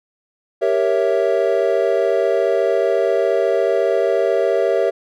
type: chord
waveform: triangle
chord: G diminished seventh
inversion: none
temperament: equal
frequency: 392 / 466.2 / 554.4 / 659.3 Hz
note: G4 / Bb4 / Db5 / Fb5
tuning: 0 / 0 / 0 / 0 cents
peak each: -18 dBFS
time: 0.61-4.91 s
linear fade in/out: 20 ms
effects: none